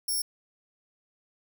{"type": "tone", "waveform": "5% pulse", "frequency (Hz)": 5470, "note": "F8", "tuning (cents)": -37, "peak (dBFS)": -21, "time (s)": [0.08, 0.22], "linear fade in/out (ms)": 5, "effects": []}